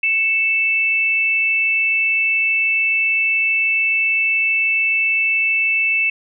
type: tone pair together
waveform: sine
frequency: 2217 / 2644 Hz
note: C#7 / E7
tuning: 0 / +5 cents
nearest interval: minor third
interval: 305 cents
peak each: -22 / -15 dBFS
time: 0.03-6.1 s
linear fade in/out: 5 ms
effects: none

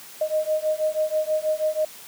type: beating tone pair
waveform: sine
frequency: 617 / 623.2 Hz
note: D#5 / D#5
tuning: -15 / +3 cents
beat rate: 6.2 Hz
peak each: -24 / -24 dBFS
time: 0.21-1.85 s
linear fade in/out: 5 ms
effects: white hiss -43 dBFS RMS until 2.07 s + high-pass 150 Hz 12 dB/octave

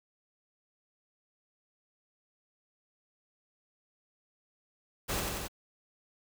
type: noise with echo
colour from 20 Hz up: pink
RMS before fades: -33 dBFS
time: 5.08-5.21 s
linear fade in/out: 20 ms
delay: 91 ms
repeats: 3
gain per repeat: -2 dB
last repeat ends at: 5.483 s
effects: none

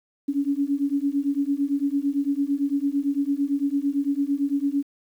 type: beating tone pair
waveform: sine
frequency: 277.2 / 286.1 Hz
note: C#4 / D4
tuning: 0 / -45 cents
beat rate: 8.9 Hz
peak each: -24 dBFS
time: 0.28-4.83 s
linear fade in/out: 10 ms
effects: 9-bit

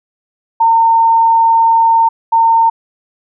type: tone pair in turn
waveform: sine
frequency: 911 / 911 Hz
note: A#5 / A#5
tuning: -40 / -40 cents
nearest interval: unison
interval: 0 cents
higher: neither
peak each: -6 dBFS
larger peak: neither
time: 0.6-2.09 / 2.32-2.7 s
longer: first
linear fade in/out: 10 ms
effects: none

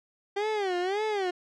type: tone with vibrato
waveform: 30% pulse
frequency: 392 Hz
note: G4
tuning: in tune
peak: -24 dBFS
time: 0.36-1.31 s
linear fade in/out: 10 ms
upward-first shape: sine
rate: 1.8 Hz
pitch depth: 180 cents each way
effects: low-pass 4000 Hz 12 dB/octave

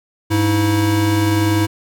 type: tone pair together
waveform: square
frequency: 101 / 323.4 Hz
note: G#2 / E4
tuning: -48 / -33 cents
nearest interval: octave + minor sixth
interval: 2015 cents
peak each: -17 dBFS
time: 0.3-1.67 s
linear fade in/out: 20 ms
effects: none

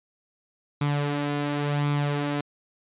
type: tone with flanger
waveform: sawtooth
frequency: 145.1 Hz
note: D3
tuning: 21 cents flat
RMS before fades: -26 dBFS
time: 0.81-2.41 s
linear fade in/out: 5 ms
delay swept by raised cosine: 0.85 to 4.05 ms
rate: 0.92 Hz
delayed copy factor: +0.5
effects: resampled to 8000 Hz

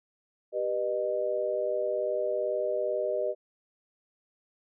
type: chord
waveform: sine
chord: G augmented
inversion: none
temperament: just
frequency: 392 / 490 / 612.5 Hz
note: G4 / B4 / D#5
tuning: 0 / -14 / -27 cents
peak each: -33 / -32 / -29 dBFS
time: 0.52-3.35 s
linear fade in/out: 50 ms
effects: none

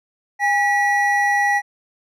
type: tone pair together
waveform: triangle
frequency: 814.4 / 1937 Hz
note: G#5 / B6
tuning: -34 / -34 cents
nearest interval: octave + minor third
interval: 1500 cents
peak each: -16 dBFS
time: 0.39-1.62 s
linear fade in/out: 50 ms
effects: none

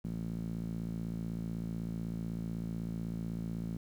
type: tone with band-pass filter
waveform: sawtooth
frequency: 56 Hz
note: A1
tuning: 31 cents sharp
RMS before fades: -38 dBFS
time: 0.04-3.77 s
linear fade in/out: 5 ms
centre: 190 Hz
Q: 3.3
effects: 10-bit

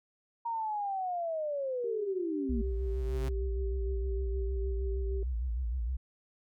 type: linear sweep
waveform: sine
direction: down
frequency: 940 to 216.4 Hz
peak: -31 dBFS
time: 0.45-2.62 s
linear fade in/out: 10 ms
type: tone with tremolo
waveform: sine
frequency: 389.3 Hz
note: G4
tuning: 12 cents flat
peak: -36 dBFS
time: 1.84-5.23 s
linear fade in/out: 2 ms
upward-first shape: sine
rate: 4 Hz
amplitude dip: 30%
type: tone with vibrato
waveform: sine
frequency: 60.2 Hz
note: B1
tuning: 44 cents flat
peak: -30 dBFS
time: 2.49-5.97 s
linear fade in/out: 10 ms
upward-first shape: sine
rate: 6.5 Hz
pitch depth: 150 cents each way
type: tone with exponential growth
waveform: sawtooth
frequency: 133.8 Hz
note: C3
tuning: 39 cents sharp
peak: -32 dBFS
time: 2.5-3.29 s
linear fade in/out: 5 ms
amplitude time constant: 170 ms
effects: none

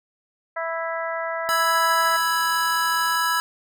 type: harmonic tone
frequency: 329.6 Hz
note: E4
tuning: in tune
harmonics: 2 / 3 / 4 / 5 / 6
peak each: -28 / -32 / -31 / -33 / -34 dBFS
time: 0.56-2.17 s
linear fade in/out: 10 ms
type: chord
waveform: square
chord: E major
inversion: second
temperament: equal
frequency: 987.8 / 1318.5 / 1661.2 Hz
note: B5 / E6 / G#6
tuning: 0 / 0 / 0 cents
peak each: -25 dBFS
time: 1.49-3.4 s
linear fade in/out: 0 ms
type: click train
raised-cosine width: 0.3 ms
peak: -31 dBFS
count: 152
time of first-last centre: 2.01-3.154 s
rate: 132 Hz
effects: none

